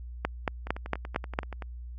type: two click trains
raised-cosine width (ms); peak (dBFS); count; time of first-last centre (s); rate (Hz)
0.5; -11 / -23; 6 / 11; 0.25-1.389 / 0.67-1.622; 4.39 / 10.5
effects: added 60 Hz sine -38 dBFS peak until 1.98 s + AAC 64 kbps